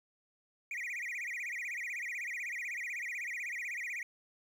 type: tone with vibrato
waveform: triangle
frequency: 2150 Hz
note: C7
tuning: 47 cents sharp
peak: -35 dBFS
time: 0.71-4.03 s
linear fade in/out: 2 ms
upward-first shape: sine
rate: 16 Hz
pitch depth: 240 cents each way
effects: 11-bit